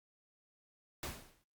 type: noise with exponential decay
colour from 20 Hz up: pink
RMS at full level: -38 dBFS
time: 1.03-1.44 s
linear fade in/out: 2 ms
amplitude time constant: 89 ms
effects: Opus 48 kbps